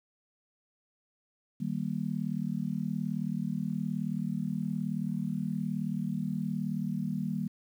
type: chord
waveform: sine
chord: Eb major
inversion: none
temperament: just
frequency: 155.56 / 194.45 / 233.3 Hz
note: Eb3 / G3 / Bb3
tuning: 0 / -14 / +2 cents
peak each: -35 / -33 / -35 dBFS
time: 1.6-7.48 s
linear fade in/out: 10 ms
effects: 10-bit